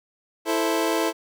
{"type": "chord", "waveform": "25% pulse", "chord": "A minor", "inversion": "second", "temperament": "equal", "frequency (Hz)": [329.6, 440, 523.3], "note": ["E4", "A4", "C5"], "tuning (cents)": [0, 0, 0], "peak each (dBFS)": [-20, -22, -25], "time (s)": [0.45, 1.13], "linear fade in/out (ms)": 50, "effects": []}